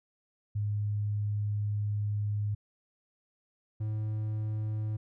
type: tone pair in turn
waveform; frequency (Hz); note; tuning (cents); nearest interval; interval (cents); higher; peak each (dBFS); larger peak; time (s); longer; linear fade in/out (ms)
sine / triangle; 103.83 / 107.73; G#2 / A2; 0 / -36; minor second; 64; second; -28; neither; 0.55-2.55 / 3.8-4.97; first; 10
effects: none